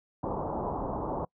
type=low-pass noise; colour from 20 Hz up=white; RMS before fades=-33 dBFS; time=0.23-1.25 s; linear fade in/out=5 ms; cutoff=1000 Hz; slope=48 dB/octave; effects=noise-tail reverb RT60 0.1 s tail -25 dB re dry